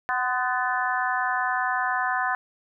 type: harmonic tone with a mistuned harmonic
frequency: 249.9 Hz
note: B3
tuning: 21 cents sharp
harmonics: 3 / 4 / 5 / 6 / 7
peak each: -28 / -28 / -32 / -29 / -29 dBFS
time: 0.09-2.35 s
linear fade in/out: 0 ms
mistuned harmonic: 4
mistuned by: +43 cents
effects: none